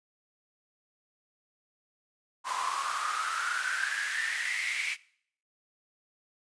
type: noise with high-pass filter sweep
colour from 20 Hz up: pink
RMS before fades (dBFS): -32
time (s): 2.44-4.97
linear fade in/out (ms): 50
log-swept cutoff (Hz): 990 to 2300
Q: 9.9
effects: noise-tail reverb RT60 0.6 s tail -21 dB re dry + resampled to 22050 Hz